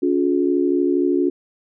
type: tone cluster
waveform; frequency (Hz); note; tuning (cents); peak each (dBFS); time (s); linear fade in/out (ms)
sine; 284.1 / 356.9 / 421; C#4 / F4 / G#4; +43 / +38 / +24; -19 / -18 / -26; 0.02-1.3; 10
effects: none

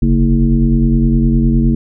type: tone with frequency modulation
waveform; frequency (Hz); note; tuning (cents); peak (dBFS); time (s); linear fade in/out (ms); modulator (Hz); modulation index
sine; 139.7; C#3; +14; -8; 0.02-1.75; 5; 89.9; 1.6
effects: none

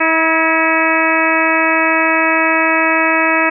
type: harmonic tone with a mistuned harmonic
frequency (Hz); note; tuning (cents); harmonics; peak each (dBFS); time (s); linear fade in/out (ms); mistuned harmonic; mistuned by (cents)
321.9; E4; -41; 1 / 2 / 3 / 4 / 5 / 6 / 7 / 8; -19 / -19 / -19 / -19 / -19 / -19 / -19 / -19; 0-3.5; 10; 5; +38
effects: none

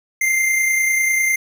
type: tone pair together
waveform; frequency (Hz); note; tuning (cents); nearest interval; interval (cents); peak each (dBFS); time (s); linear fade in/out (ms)
square; 2093 / 2123; C7 / C7; 0 / +25; unison; 25; -16 / -28; 0.21-1.36; 5
effects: none

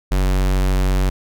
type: tone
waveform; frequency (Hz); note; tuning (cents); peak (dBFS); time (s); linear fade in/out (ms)
square; 47; F#1; +28; -15; 0.11-1.1; 10
effects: none

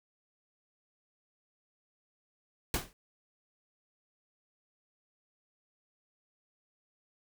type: noise with exponential decay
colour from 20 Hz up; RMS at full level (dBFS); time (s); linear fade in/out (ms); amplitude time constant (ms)
pink; -27; 2.74-2.93; 1; 40
effects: none

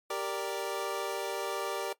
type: chord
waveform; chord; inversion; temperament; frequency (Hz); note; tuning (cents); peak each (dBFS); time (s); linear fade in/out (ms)
25% pulse; G minor; none; equal; 392 / 466.2 / 587.3; G4 / Bb4 / D5; 0 / 0 / 0; -33; 0.1-1.93; 5
effects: noise-tail reverb RT60 0.1 s tail -18 dB re dry + MP3 96 kbps

